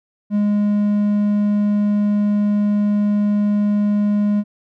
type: tone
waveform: triangle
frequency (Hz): 206.7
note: G#3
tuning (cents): -8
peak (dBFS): -12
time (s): 0.3-4.44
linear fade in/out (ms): 50
effects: none